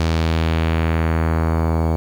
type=tone with low-pass filter sweep; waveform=sawtooth; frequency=81.2 Hz; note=E2; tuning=26 cents flat; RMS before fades=-18 dBFS; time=0-1.96 s; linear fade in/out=0 ms; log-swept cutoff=5600 to 810 Hz; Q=1.3; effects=7-bit

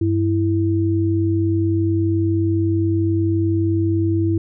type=tone pair together; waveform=sine; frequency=97.99 / 329.6 Hz; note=G2 / E4; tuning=0 / 0 cents; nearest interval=octave + major sixth; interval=2100 cents; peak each=-18 dBFS; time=0.01-4.38 s; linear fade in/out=5 ms; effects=none

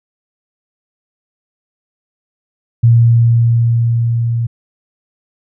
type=tone with level ramp; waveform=sine; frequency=116.9 Hz; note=A#2; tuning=5 cents sharp; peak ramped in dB=-4 to -13 dBFS; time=2.83-4.47 s; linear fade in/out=10 ms; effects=none

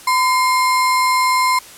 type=tone with sample-and-hold; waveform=sine; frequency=1017 Hz; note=C6; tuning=50 cents flat; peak=-12 dBFS; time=0.07-1.59 s; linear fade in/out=5 ms; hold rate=3150 Hz; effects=white hiss -39 dBFS RMS until 1.77 s + low-pass 12000 Hz 12 dB/octave

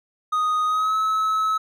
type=tone with pitch glide; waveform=triangle; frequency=1244.5 to 1292.9 Hz; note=D#6 to E6; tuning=0 to -34 cents; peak=-17 dBFS; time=0.32-1.58 s; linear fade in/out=10 ms; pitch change=+66 cents; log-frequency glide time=0.66-0.96 s; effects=none

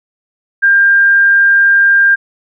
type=tone; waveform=sine; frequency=1598 Hz; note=G6; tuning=33 cents sharp; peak=-5 dBFS; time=0.62-2.16 s; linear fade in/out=20 ms; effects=none

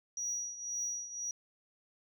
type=tone with tremolo; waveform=sine; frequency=5790 Hz; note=F#8; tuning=38 cents flat; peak=-31 dBFS; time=0.17-1.31 s; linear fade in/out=2 ms; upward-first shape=triangle; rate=1.9 Hz; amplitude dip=80%; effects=tanh soft clip ceiling -30 dBFS

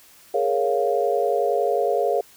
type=chord; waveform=sine; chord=Bb minor seventh; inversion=third; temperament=equal; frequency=415.3 / 466.2 / 554.4 / 698.5 Hz; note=Ab4 / Bb4 / Db5 / F5; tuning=0 / 0 / 0 / 0 cents; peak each=-24 dBFS; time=0.34-2.21 s; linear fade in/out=5 ms; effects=white hiss -51 dBFS RMS until 2.36 s

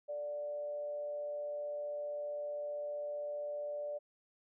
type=tone with frequency modulation; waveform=sine; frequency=587.3 Hz; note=D5; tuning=in tune; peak=-37 dBFS; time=0.08-3.99 s; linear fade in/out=20 ms; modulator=145 Hz; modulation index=0.23; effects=none

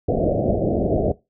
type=low-pass noise; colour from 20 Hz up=white; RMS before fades=-20 dBFS; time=0.08-1.12 s; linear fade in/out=5 ms; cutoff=690 Hz; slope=96 dB/octave; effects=noise-tail reverb RT60 0.2 s tail -18 dB re dry

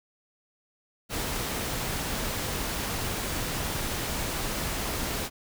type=noise; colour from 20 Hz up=pink; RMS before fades=-31 dBFS; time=1.09-5.3 s; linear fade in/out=50 ms; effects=none

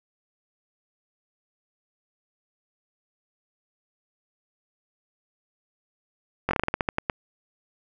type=slowing click train; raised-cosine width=0.5 ms; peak=-8 dBFS; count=12; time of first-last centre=6.49-7.098 s; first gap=20 ms; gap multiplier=1.19; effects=none

